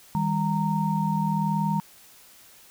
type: tone cluster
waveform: sine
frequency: 159.3 / 200.2 / 925 Hz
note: D#3 / G3 / A#5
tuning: +41 / +37 / -14 cents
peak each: -26 / -26 / -27 dBFS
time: 0.15-1.8 s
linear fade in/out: 0 ms
effects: white hiss -52 dBFS RMS until 2.7 s